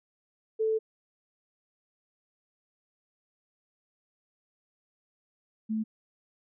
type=tone pair in turn; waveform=sine; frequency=440 / 218.8 Hz; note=A4 / A3; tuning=0 / -9 cents; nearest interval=octave; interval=1209 cents; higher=first; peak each=-24 / -27 dBFS; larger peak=first; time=0.59-0.79 / 5.69-5.84 s; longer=first; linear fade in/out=20 ms; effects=none